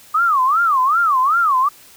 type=tone with vibrato; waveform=sine; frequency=1193 Hz; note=D6; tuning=27 cents sharp; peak=-12 dBFS; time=0.14-1.69 s; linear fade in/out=10 ms; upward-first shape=sine; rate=2.6 Hz; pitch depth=280 cents each way; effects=white hiss -45 dBFS RMS until 1.96 s